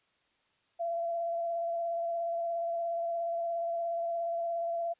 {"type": "tone with vibrato", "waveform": "sine", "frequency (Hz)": 678, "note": "E5", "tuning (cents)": 49, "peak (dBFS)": -30, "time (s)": [0.79, 4.94], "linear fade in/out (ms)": 20, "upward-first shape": "square", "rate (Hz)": 17, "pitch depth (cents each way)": 14, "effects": ["white hiss -72 dBFS RMS until 4.99 s", "resampled to 8000 Hz"]}